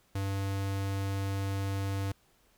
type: tone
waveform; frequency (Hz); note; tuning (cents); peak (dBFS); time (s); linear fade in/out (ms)
square; 98; G2; 0; -31; 0.15-2.12; 5
effects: pink hiss -67 dBFS RMS until 2.57 s